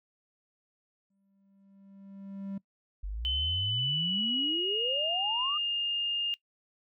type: tone with exponential growth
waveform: triangle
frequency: 196.3 Hz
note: G3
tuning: 3 cents sharp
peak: -31 dBFS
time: 1.1-2.58 s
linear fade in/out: 5 ms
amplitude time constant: 320 ms
type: exponential sweep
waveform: sine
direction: up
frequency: 45.64 to 1244.5 Hz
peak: -33 dBFS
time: 3.03-5.58 s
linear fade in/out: 10 ms
type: tone with pitch glide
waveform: sine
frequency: 3043 to 2823 Hz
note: F#7 to F7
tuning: +48 to +18 cents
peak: -28 dBFS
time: 3.25-6.34 s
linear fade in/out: 0 ms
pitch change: -130 cents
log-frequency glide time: 3.44-5.05 s
effects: noise-tail reverb RT60 0.1 s tail -21 dB re dry